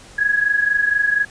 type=tone pair together; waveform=sine; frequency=1661.2 / 1685.4 Hz; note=G#6 / G#6; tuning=0 / +25 cents; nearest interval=unison; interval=25 cents; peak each=-16 / -20 dBFS; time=0.18-1.25 s; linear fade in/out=10 ms; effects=pink hiss -43 dBFS RMS until 1.3 s + resampled to 22050 Hz